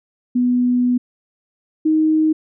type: tone pair in turn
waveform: sine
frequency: 246.9 / 312.9 Hz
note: B3 / D#4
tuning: 0 / +10 cents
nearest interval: major third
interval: 410 cents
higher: second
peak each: -13 / -12 dBFS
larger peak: second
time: 0.35-0.98 / 1.85-2.33 s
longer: first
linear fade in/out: 10 ms
effects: none